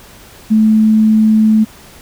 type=tone; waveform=sine; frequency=217.6 Hz; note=A3; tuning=19 cents flat; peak=-6 dBFS; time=0.5-1.65 s; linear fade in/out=20 ms; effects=pink hiss -39 dBFS RMS until 2.01 s